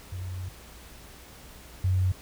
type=tone pair in turn; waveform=sine; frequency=91.7 / 92.82 Hz; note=F#2 / F#2; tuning=-15 / +6 cents; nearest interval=unison; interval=21 cents; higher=second; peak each=-32 / -21 dBFS; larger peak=second; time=0.12-0.49 / 1.84-2.12 s; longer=first; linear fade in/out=5 ms; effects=added 60 Hz sine -52 dBFS peak until 2.21 s + pink hiss -49 dBFS RMS until 2.21 s